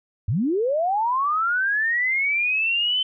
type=linear sweep; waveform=sine; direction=up; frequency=82.41 to 3077 Hz; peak=-19 dBFS; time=0.28-3.03 s; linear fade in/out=5 ms; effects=none